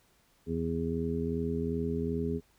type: harmonic tone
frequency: 82.6 Hz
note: E2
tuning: 4 cents sharp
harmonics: 1 / 2 / 3 / 4 / 5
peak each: -37 / -35 / -34 / -43 / -34 dBFS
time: 0.46-2.41 s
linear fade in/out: 50 ms
effects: pink hiss -67 dBFS RMS until 2.58 s